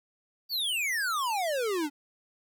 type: exponential sweep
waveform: square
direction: down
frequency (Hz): 4699 to 277.1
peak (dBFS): -28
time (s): 0.49-1.9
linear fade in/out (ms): 50
effects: 11-bit